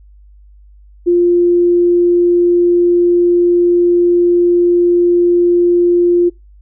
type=tone; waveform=sine; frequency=349.6 Hz; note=F4; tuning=2 cents sharp; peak=-7 dBFS; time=1.06-6.3 s; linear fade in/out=20 ms; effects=noise-tail reverb RT60 0.2 s tail -23 dB re dry + added 50 Hz sine -39 dBFS peak until 6.61 s